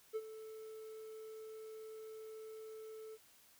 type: tone with ADSR envelope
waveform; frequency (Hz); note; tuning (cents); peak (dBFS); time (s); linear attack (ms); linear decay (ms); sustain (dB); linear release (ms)
triangle; 438.4; A4; -6; -33; 0.13-3.18; 30; 46; -13; 43
effects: white hiss -66 dBFS RMS until 3.59 s